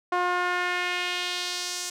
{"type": "tone with band-pass filter sweep", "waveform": "sawtooth", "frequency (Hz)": 357.4, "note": "F4", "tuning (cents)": 40, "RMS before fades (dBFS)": -28, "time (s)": [0.12, 1.9], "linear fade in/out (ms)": 5, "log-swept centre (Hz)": [1000, 6800], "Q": 1.6, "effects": []}